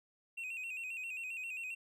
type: tone with vibrato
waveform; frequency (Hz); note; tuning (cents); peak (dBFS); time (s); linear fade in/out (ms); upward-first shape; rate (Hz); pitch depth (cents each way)
triangle; 2613; E7; -16; -38; 0.37-1.75; 10; square; 7.5; 69
effects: none